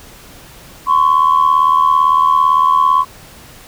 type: tone pair together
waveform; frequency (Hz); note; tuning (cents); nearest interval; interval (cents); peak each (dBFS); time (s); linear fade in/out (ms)
sine; 1030.9 / 1108.7; C6 / C#6; -26 / 0; minor second; 126; -10; 0.86-3.05; 50
effects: tanh soft clip ceiling -3 dBFS + pink hiss -39 dBFS RMS until 3.67 s